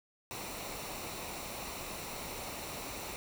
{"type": "noise with comb filter", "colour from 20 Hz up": "pink", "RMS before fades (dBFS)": -42, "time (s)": [0.31, 3.16], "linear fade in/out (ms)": 0, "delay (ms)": 0.61, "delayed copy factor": -0.5, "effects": []}